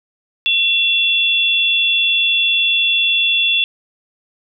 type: tone pair together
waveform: sine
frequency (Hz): 2718 / 3432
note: F7 / A7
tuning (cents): -48 / -44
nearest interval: major third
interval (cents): 404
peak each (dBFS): -15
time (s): 0.46-3.64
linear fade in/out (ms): 0
effects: none